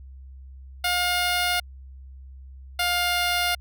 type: tone pair in turn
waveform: 10% pulse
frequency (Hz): 712 / 707.1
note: F5 / F5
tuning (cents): +33 / +21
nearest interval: unison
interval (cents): 12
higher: first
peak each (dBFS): -13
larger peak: neither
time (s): 0.84-1.6 / 2.79-3.55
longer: neither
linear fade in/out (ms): 5
effects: added 66 Hz sine -40 dBFS peak until 3.6 s